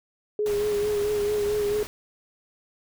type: tone with vibrato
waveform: sine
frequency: 415.3 Hz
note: G#4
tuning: in tune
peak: -22 dBFS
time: 0.39-1.83 s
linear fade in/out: 2 ms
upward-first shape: sine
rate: 4.5 Hz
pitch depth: 31 cents each way
type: noise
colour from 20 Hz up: pink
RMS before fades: -37 dBFS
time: 0.46-1.87 s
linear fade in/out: 0 ms
effects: none